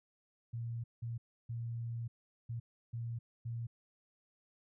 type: tone bursts at uneven times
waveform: sine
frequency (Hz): 116.7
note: A#2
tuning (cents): +2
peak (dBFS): -37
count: 6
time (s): 0.53-0.84 / 1.02-1.18 / 1.49-2.08 / 2.49-2.6 / 2.93-3.19 / 3.45-3.67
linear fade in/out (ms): 10
effects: none